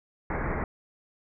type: low-pass noise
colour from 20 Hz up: pink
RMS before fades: -30 dBFS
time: 0.3-0.64 s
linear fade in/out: 2 ms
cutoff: 2200 Hz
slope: 96 dB/octave
effects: none